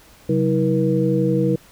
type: tone cluster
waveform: sine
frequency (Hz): 135.5 / 187.2 / 322 / 479.2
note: C#3 / F#3 / E4 / A#4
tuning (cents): -39 / +20 / -41 / +48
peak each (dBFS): -21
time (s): 0.29-1.56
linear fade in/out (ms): 5
effects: pink hiss -49 dBFS RMS until 1.71 s